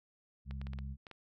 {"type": "harmonic tone", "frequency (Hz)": 67.5, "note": "C#2", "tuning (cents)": -45, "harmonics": [1, 2, 3], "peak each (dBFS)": [-40, -46, -50], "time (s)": [0.45, 0.97], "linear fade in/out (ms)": 50}
{"type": "clicks", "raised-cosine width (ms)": 0.3, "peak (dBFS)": -33, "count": 7, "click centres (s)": [0.51, 0.615, 0.669, 0.734, 0.788, 1.068, 1.113]}
{"effects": []}